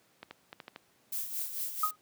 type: clicks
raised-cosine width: 0.3 ms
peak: -27 dBFS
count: 6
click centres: 0.23 / 0.31 / 0.529 / 0.602 / 0.681 / 0.761 s
type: noise with tremolo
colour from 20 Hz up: violet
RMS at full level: -34 dBFS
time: 1.12-1.91 s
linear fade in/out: 5 ms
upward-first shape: sine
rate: 4.5 Hz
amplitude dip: 60%
type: tone with exponential decay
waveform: sine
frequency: 1251 Hz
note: D#6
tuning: 9 cents sharp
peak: -22 dBFS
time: 1.83-1.96 s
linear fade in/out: 5 ms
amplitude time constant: 28 ms
effects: pink hiss -67 dBFS RMS until 2.01 s + high-pass 150 Hz 12 dB/octave